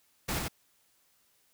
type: noise with echo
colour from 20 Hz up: pink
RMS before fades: -32 dBFS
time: 0.28-0.39 s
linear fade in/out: 10 ms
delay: 94 ms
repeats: 1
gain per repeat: -3 dB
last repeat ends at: 0.484 s
effects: white hiss -69 dBFS RMS until 1.53 s